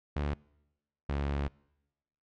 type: tone pair in turn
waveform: sawtooth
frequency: 72.8 / 70.73 Hz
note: D2 / C#2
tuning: -15 / +35 cents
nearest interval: unison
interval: 50 cents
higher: first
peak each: -26 / -26 dBFS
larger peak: neither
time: 0.16-0.34 / 1.09-1.48 s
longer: second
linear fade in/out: 5 ms
effects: noise-tail reverb RT60 1.0 s tail -26 dB re dry + low-pass 3000 Hz 12 dB/octave